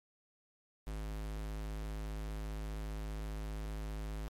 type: tone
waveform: square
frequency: 52.5 Hz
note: G#1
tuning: 19 cents sharp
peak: -39 dBFS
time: 0.87-4.28 s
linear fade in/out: 0 ms
effects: MP3 64 kbps